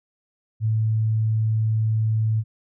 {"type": "tone", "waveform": "sine", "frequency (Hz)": 110, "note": "A2", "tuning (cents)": 0, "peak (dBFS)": -18, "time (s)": [0.6, 2.44], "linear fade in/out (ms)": 50, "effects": []}